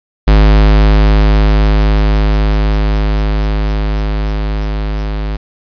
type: tone with level ramp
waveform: square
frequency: 51.9 Hz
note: G#1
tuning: in tune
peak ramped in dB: -4 to -16 dBFS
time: 0.27-5.37 s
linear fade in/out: 10 ms
effects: resampled to 11025 Hz + 7-bit